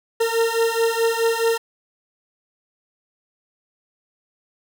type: beating tone pair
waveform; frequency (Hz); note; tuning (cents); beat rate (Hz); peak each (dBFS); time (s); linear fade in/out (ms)
40% pulse; 455.2 / 459.9; A#4 / A#4; -41 / -23; 4.7; -20; 0.2-1.58; 10
effects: none